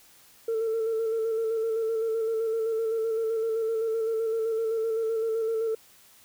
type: tone with vibrato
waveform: sine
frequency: 448.6 Hz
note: A4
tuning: 34 cents sharp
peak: -23 dBFS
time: 0.48-5.75 s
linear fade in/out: 5 ms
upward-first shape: square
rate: 7.8 Hz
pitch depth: 26 cents each way
effects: tanh soft clip ceiling -22 dBFS + white hiss -56 dBFS RMS until 6.24 s